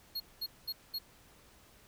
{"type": "tone bursts", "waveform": "square", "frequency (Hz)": 4300, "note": "C8", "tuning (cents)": 47, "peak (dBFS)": -35, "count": 4, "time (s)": [0.15, 0.988], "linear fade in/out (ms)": 10, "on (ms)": 52, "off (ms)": 210, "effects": ["pink hiss -61 dBFS RMS until 1.87 s"]}